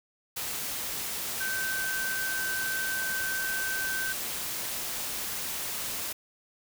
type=tone in noise; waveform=sine; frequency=1543 Hz; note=G6; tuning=28 cents flat; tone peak=-30 dBFS; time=1.4-4.13 s; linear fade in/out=10 ms; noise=white; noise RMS=-34 dBFS; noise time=0.36-6.13 s; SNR=+1 dB; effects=none